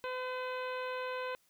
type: harmonic tone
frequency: 508 Hz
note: B4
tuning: 49 cents sharp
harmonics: 1 / 2 / 3 / 4 / 5 / 6 / 7 / 8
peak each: -38 / -41 / -44 / -51 / -47 / -54 / -56 / -56 dBFS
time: 0.04-1.35 s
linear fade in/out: 0 ms
effects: white hiss -71 dBFS RMS until 1.49 s